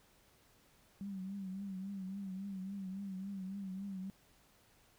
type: tone with vibrato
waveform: sine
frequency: 193.3 Hz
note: G3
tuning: 24 cents flat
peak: -40 dBFS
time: 1.01-4.1 s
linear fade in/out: 0 ms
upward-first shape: triangle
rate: 3.6 Hz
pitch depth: 81 cents each way
effects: pink hiss -68 dBFS RMS until 4.98 s